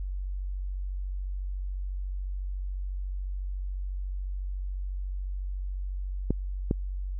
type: clicks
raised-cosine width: 3 ms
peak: -12 dBFS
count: 2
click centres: 6.306 / 6.711 s
effects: added 47 Hz sine -30 dBFS peak until 7.19 s